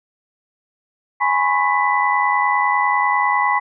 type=tone cluster; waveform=sine; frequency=832 / 999 / 1089 / 1989 Hz; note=G#5 / B5 / C#6 / B6; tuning=+3 / +20 / -31 / +12 cents; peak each=-20 dBFS; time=1.2-3.6 s; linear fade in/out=20 ms; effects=none